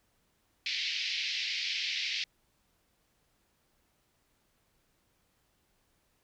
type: band-pass noise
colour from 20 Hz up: pink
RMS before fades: -34 dBFS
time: 0.66-2.24 s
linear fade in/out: 2 ms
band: 2100 to 5200 Hz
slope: 48 dB/octave
effects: pink hiss -73 dBFS RMS until 6.23 s